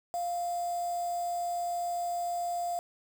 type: tone with quantisation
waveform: sine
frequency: 698.5 Hz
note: F5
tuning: in tune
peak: -30 dBFS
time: 0.14-2.79 s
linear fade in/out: 0 ms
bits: 7
effects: none